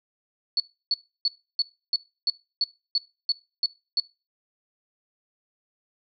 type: tone bursts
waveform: sine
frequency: 4435 Hz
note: C#8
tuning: in tune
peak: -19 dBFS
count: 11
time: 0.57-4 s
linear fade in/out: 2 ms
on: 30 ms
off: 310 ms
effects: noise-tail reverb RT60 0.3 s tail -21 dB re dry